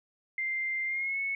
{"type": "tone with pitch glide", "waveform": "sine", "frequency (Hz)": [2093, 2203], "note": ["C7", "C#7"], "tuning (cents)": [0, -11], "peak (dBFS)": -29, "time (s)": [0.38, 1.35], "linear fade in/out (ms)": 2, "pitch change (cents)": 89, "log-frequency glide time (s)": [0.86, 1.19], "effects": []}